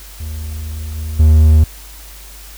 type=tone with level steps; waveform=triangle; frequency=77.78 Hz; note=D#2; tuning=in tune; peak=-20 / -18 / -3 dBFS; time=0.2-1.64 s; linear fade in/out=5 ms; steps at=0.96 / 1.19 s; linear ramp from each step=10 ms; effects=added 50 Hz sine -35 dBFS peak until 2.57 s + white hiss -38 dBFS RMS until 2.57 s